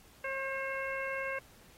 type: harmonic tone with a mistuned harmonic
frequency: 539 Hz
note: C#5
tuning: 49 cents flat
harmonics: 1 / 2 / 3 / 4 / 5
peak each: -38 / -42 / -39 / -40 / -45 dBFS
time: 0.24-1.39 s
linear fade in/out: 5 ms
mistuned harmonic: 3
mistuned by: -19 cents
effects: pink hiss -60 dBFS RMS until 1.77 s + AAC 48 kbps